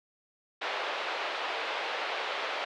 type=band-pass noise; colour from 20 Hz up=pink; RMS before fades=-34 dBFS; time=0.61-2.65 s; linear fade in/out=10 ms; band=500 to 3700 Hz; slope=24 dB/octave; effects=none